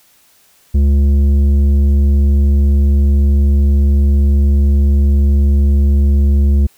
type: tone with tanh clipping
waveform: sine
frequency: 70.5 Hz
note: C#2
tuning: 30 cents sharp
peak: -9 dBFS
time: 0.74-6.67 s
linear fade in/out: 10 ms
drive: 9 dB
effects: white hiss -51 dBFS RMS until 6.77 s